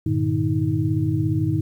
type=tone cluster; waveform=sine; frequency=99.7 / 117.2 / 151.2 / 315.8 Hz; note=G2 / A#2 / D#3 / D#4; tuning=+30 / +10 / -49 / +26 cents; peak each=-24 dBFS; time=0.06-1.61 s; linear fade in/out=5 ms; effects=9-bit